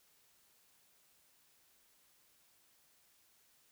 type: silence
effects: white hiss -70 dBFS RMS until 3.71 s